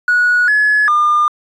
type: tone with pitch steps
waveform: triangle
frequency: 1461 / 1701 / 1205 Hz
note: F#6 / G#6 / D6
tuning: -22 / +41 / +44 cents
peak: -6 dBFS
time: 0.08-1.28 s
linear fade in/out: 2 ms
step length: 400 ms
effects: tanh soft clip ceiling -6 dBFS + resampled to 22050 Hz